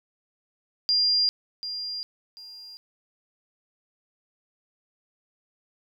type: tone with echo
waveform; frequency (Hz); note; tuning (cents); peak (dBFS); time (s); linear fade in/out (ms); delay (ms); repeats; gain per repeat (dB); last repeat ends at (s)
sine; 4800; D8; +37; -19; 0.89-1.29; 0; 740; 2; -11; 2.77
effects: 10-bit